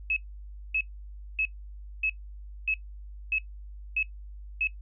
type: tone bursts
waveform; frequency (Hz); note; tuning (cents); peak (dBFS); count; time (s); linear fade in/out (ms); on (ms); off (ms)
sine; 2584; E7; -35; -24; 8; 0.1-4.672; 2; 64; 580
effects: noise-tail reverb RT60 0.1 s tail -18 dB re dry + added 50 Hz sine -40 dBFS peak until 4.81 s